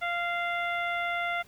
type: harmonic tone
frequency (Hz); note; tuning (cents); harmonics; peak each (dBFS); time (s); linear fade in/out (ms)
694; F5; -11; 1 / 2 / 3 / 4 / 5; -32 / -33 / -32 / -43 / -43; 0.01-1.43; 20
effects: pink hiss -58 dBFS RMS until 1.47 s